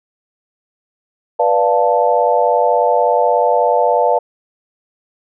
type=chord; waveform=sine; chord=B half-diminished seventh; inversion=none; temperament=equal with one note detuned; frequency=490.8 / 587.3 / 698.5 / 880 Hz; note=B4 / D5 / F5 / A5; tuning=-11 / 0 / 0 / 0 cents; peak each=-16 dBFS; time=1.39-4.19 s; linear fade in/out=10 ms; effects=none